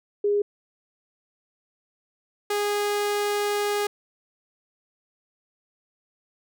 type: tone pair in turn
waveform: sine / sawtooth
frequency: 410 / 412 Hz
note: G#4 / G#4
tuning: -22 / -14 cents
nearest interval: unison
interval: 8 cents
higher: second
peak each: -19 dBFS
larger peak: neither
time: 0.24-0.42 / 2.5-3.87 s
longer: second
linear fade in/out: 5 ms
effects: none